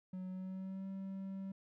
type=tone with pitch glide; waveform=triangle; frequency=185.1 to 192.96 Hz; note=F#3 to G3; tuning=+1 to -27 cents; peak=-39 dBFS; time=0.13-1.52 s; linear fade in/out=5 ms; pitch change=+72 cents; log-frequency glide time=0.29-0.87 s; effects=none